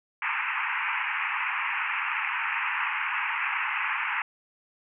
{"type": "band-pass noise", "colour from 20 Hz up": "white", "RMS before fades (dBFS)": -29, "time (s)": [0.22, 4.22], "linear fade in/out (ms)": 2, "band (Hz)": [840, 2700], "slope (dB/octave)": 96, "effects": []}